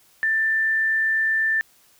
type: tone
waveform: sine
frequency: 1776 Hz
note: A6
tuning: 16 cents sharp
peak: -18 dBFS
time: 0.23-1.61 s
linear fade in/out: 0 ms
effects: white hiss -57 dBFS RMS until 1.99 s